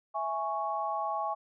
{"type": "chord", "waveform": "sine", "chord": "C# minor", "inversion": "first", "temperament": "equal", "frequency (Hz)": [659.3, 830.6, 1108.7], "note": ["E5", "G#5", "C#6"], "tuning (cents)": [0, 0, 0], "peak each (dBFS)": [-36, -33, -34], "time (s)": [0.14, 1.35], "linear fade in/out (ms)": 20, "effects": []}